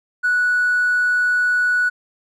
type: tone with hard clipping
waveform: sine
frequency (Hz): 1473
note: F#6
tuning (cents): -8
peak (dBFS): -15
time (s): 0.23-1.9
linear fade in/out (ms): 20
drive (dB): 1
effects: none